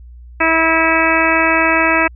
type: harmonic tone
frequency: 324.8 Hz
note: E4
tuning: 26 cents flat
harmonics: 1 / 2 / 3 / 4 / 5 / 6 / 7 / 8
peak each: -19 / -19 / -19 / -19 / -19 / -19 / -19 / -19 dBFS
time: 0.4-2.08 s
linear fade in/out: 10 ms
effects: added 60 Hz sine -34 dBFS peak until 2.15 s